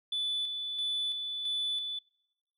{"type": "tone with tremolo", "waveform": "sine", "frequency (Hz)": 3480, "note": "A7", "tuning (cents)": -20, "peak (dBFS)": -28, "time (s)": [0.12, 1.99], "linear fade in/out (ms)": 5, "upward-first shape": "square", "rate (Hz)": 1.5, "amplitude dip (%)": 45, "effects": ["noise-tail reverb RT60 0.9 s tail -24 dB re dry", "tanh soft clip ceiling -27 dBFS"]}